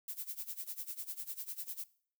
violet noise with tremolo, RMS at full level -40 dBFS, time 0.08-1.84 s, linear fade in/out 2 ms, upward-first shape sine, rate 10 Hz, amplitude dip 90%, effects noise-tail reverb RT60 0.5 s tail -20 dB re dry

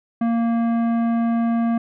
triangle tone with tanh clipping, 231.6 Hz, A#3, 11 cents flat, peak -19 dBFS, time 0.21-1.78 s, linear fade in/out 5 ms, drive 17 dB, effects none

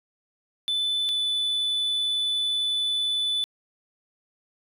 sine tone pair in turn, 3508 / 3489 Hz, A7 / A7, -6 / -15 cents, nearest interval unison, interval 9 cents, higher first, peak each -20 dBFS, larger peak neither, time 0.68-1.09 / 1.09-3.44 s, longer second, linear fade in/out 0 ms, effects tanh soft clip ceiling -22 dBFS + 10-bit

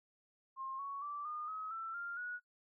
sine tone with pitch steps, 1065 / 1114.1 / 1165.4 / 1219.1 / 1275.3 / 1334.1 / 1395.6 / 1459.9 Hz, C6 / C#6 / D6 / D#6 / D#6 / E6 / F6 / F#6, +30 / +8 / -14 / -36 / +42 / +20 / -2 / -24 cents, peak -40 dBFS, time 0.56-2.4 s, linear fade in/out 50 ms, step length 230 ms, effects noise-tail reverb RT60 0.1 s tail -21 dB re dry

